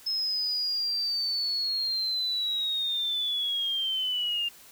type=linear sweep; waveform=sine; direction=down; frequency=5190 to 2792 Hz; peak=-26 dBFS; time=0.06-4.49 s; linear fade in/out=10 ms; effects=white hiss -52 dBFS RMS until 4.71 s